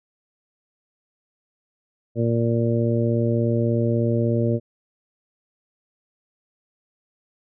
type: harmonic tone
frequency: 116.54 Hz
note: A#2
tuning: in tune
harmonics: 1 / 2 / 3 / 4 / 5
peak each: -21 / -24 / -26 / -27 / -28 dBFS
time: 2.15-4.6 s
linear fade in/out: 50 ms
effects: none